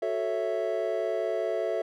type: chord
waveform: triangle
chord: F# minor seventh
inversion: none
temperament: equal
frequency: 370 / 440 / 554.4 / 659.3 Hz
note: F#4 / A4 / C#5 / E5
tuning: 0 / 0 / 0 / 0 cents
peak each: -32 / -30 / -32 / -28 dBFS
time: 0.02-1.82 s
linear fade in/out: 5 ms
effects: none